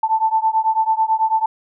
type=beating tone pair; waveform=sine; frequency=880 / 889.1 Hz; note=A5 / A5; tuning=0 / +18 cents; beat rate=9.1 Hz; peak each=-17 / -18 dBFS; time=0.03-1.46 s; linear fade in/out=5 ms; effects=none